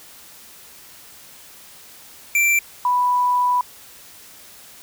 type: tone pair in turn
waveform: square / sine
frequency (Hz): 2349 / 987.6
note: D7 / B5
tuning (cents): 0 / 0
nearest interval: octave + minor third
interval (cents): 1500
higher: first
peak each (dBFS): -15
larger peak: neither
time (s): 2.35-2.59 / 2.85-3.61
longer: second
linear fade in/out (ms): 2
effects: white hiss -44 dBFS RMS until 4.82 s